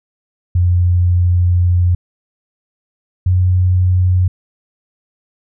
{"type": "tone pair in turn", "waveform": "sine", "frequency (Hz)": [88.7, 91.19], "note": ["F2", "F#2"], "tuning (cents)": [27, -25], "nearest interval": "unison", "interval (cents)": 48, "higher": "second", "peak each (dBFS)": -9, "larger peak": "neither", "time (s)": [[0.55, 1.95], [3.26, 4.28]], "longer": "first", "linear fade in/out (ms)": 5, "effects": []}